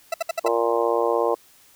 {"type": "tone bursts", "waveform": "40% pulse", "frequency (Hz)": 664, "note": "E5", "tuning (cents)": 12, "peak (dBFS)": -20, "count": 5, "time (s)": [0.12, 0.481], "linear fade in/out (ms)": 5, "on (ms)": 21, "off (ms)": 64}
{"type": "harmonic tone", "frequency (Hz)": 116.54, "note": "A#2", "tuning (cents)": 0, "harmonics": [3, 4, 5, 6, 7, 8, 9], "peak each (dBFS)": [-27, -22, -25, -30, -29, -31, -28], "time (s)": [0.44, 1.35], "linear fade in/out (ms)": 10}
{"effects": ["white hiss -54 dBFS RMS until 1.75 s"]}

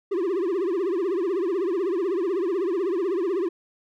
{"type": "tone with vibrato", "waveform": "triangle", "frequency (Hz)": 366.3, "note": "F#4", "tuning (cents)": -17, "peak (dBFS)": -20, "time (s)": [0.11, 3.49], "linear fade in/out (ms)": 10, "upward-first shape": "triangle", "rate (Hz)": 16, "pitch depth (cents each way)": 220, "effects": []}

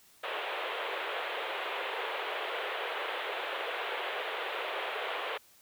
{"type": "band-pass noise", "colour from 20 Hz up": "pink", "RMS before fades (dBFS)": -36, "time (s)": [0.23, 5.38], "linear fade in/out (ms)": 10, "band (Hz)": [410, 3500], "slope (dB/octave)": 48, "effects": ["white hiss -61 dBFS RMS until 5.61 s"]}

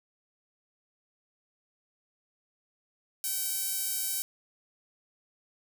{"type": "tone with high-pass filter", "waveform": "sawtooth", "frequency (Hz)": 769, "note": "G5", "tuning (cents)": -33, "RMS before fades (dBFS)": -32, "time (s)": [3.24, 4.22], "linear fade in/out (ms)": 0, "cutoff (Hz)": 8800, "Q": 0.68, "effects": []}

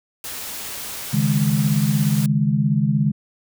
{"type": "noise", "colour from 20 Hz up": "white", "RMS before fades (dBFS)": -31, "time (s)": [0.24, 2.26], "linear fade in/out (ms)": 2}
{"type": "chord", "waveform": "sine", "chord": "C# suspended second", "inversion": "none", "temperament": "equal", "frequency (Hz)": [138.59, 155.56, 207.7], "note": ["C#3", "D#3", "G#3"], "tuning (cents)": [0, 0, 0], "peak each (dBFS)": -20, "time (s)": [1.13, 3.12], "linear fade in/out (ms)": 10}
{"effects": []}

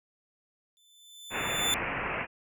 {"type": "tone with exponential growth", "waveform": "sawtooth", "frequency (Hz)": 3524, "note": "A7", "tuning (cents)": 2, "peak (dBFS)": -21, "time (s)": [0.77, 1.74], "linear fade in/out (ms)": 0, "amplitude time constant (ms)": 210}
{"type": "low-pass noise", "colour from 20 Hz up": "white", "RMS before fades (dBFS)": -33, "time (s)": [1.3, 2.27], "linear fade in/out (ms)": 50, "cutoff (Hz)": 2700, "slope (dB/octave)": 96}
{"effects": []}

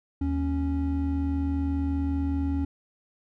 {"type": "tone pair together", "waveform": "triangle", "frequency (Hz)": [77.78, 277.2], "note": ["D#2", "C#4"], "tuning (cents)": [0, 0], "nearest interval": "octave + minor seventh", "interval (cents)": 2200, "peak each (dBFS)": -25, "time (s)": [0.21, 2.65], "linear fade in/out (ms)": 5, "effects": []}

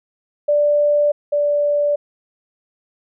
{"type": "tone pair in turn", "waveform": "sine", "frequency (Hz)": [587.3, 583.6], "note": ["D5", "D5"], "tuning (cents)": [0, -11], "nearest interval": "unison", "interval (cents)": 11, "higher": "first", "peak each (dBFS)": [-12, -14], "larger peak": "first", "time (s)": [[0.48, 1.12], [1.32, 1.96]], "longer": "neither", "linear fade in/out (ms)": 10, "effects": []}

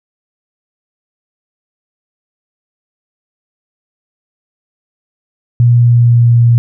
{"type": "tone with pitch glide", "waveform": "sine", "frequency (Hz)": [120, 118.35], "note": ["B2", "A#2"], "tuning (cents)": [-49, 27], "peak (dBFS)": -4, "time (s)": [5.6, 6.58], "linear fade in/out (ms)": 0, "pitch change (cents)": -24, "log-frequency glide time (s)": [5.77, 6.36], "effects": []}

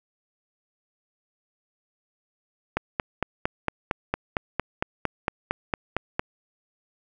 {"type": "click train", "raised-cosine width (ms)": 0.5, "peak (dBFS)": -8, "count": 16, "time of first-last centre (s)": [2.77, 6.195], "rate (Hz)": 4.38, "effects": []}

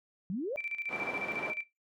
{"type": "exponential sweep", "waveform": "sine", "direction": "up", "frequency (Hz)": [170, 622.3], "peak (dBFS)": -32, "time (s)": [0.3, 0.56], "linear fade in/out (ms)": 0}
{"type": "tone with tremolo", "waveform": "sine", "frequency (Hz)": 2341, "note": "D7", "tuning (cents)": -6, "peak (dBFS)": -33, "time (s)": [0.57, 1.64], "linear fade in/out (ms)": 10, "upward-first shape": "square", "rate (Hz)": 14, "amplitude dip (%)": 70}
{"type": "band-pass noise", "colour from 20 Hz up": "white", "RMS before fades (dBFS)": -40, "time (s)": [0.88, 1.54], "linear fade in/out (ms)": 50, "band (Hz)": [210, 900], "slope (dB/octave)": 12}
{"type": "tone with exponential decay", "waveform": "sine", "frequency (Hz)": 616, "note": "D#5", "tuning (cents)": -17, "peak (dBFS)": -36, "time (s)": [1.48, 1.61], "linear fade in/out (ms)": 2, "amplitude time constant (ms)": 28}
{"effects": ["noise-tail reverb RT60 0.2 s tail -18 dB re dry"]}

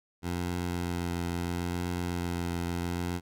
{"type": "tone with vibrato", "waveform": "15% pulse", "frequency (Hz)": 87.31, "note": "F2", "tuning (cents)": 0, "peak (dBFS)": -24, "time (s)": [0.22, 3.21], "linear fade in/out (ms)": 50, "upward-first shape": "triangle", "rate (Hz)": 0.74, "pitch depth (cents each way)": 23, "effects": []}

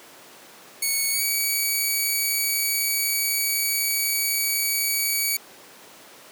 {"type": "tone with pitch glide", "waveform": "5% pulse", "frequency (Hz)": [2217, 2266], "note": ["C#7", "C#7"], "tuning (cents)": [0, 37], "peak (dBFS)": -12, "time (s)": [0.82, 5.37], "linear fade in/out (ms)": 5, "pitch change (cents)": 37, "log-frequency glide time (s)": [1.12, 1.23], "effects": ["pink hiss -46 dBFS RMS until 6.31 s", "high-pass 300 Hz 12 dB/octave"]}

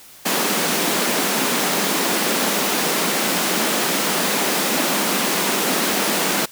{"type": "high-pass noise", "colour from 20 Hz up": "pink", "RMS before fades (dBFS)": -20, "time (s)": [0.25, 6.46], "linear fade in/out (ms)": 10, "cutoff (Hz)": 180, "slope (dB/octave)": 48, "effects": ["white hiss -44 dBFS RMS until 6.51 s"]}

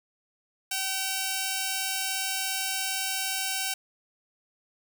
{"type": "tone pair together", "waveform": "5% pulse", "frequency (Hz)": [766.1, 2730], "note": ["G5", "F7"], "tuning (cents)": [-40, -40], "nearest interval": "octave + minor seventh", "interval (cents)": 2200, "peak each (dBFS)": [-18, -23], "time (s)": [0.71, 3.74], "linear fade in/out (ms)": 5, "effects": []}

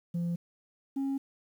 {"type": "tone pair in turn", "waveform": "sine", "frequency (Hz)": [171.8, 272.7], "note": ["F3", "C#4"], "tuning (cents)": [-28, -28], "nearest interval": "minor sixth", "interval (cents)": 800, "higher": "second", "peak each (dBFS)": -26, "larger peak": "neither", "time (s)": [[0.14, 0.36], [0.96, 1.18]], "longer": "neither", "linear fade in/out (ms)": 10, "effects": ["tanh soft clip ceiling -28 dBFS", "10-bit"]}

